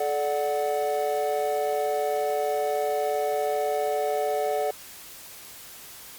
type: chord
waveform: triangle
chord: D major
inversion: second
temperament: equal with one note detuned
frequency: 431.7 / 587.3 / 740 Hz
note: A4 / D5 / F#5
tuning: -33 / 0 / 0 cents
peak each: -26 dBFS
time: 0-4.71 s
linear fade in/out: 5 ms
effects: white hiss -44 dBFS RMS until 6.18 s + Opus 48 kbps